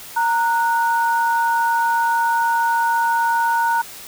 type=tone pair together; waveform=sine; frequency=926 / 1469.9 Hz; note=A#5 / F#6; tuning=-12 / -12 cents; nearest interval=minor sixth; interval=800 cents; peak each=-16 / -22 dBFS; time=0.16-3.82 s; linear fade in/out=10 ms; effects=white hiss -37 dBFS RMS until 4.07 s